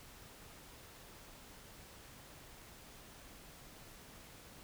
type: silence
effects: pink hiss -56 dBFS RMS until 4.63 s